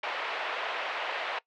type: band-pass noise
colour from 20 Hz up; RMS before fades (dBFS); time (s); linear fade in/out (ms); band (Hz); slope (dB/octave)
pink; -34; 0.03-1.39; 5; 570 to 3200; 24
effects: noise-tail reverb RT60 0.1 s tail -21 dB re dry